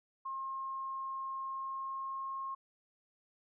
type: tone with pitch glide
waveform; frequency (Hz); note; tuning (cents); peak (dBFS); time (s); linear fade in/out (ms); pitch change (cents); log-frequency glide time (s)
sine; 1070 to 1076.2; C6 to C6; +38 to +48; -37; 0.25-2.55; 10; +10; 1.42-2.32
effects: none